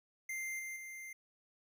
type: tone with level steps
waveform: square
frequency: 2093 Hz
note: C7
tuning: in tune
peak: -39 / -42 / -46 dBFS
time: 0.29-1.13 s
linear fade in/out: 5 ms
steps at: 0.59 / 0.76 s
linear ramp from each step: 5 ms
effects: none